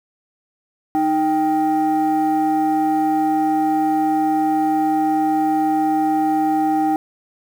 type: tone pair together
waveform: sine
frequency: 311.1 / 783.9 Hz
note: D#4 / G5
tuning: 0 / 0 cents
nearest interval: octave + major third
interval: 1600 cents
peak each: -16 dBFS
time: 0.95-6.96 s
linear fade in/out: 0 ms
effects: tanh soft clip ceiling -11 dBFS + 7-bit